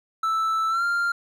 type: tone with pitch glide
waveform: triangle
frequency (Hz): 1318.5 to 1393.7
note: E6 to F6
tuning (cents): 0 to -4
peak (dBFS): -19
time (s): 0.23-1.12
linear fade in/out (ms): 5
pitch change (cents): +96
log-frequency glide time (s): 0.69-0.84
effects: none